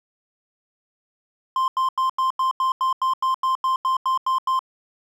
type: tone bursts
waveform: triangle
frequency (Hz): 1046.5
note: C6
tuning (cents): 0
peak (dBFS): -16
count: 15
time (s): 1.56-4.592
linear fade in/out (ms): 2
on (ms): 120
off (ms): 88
effects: none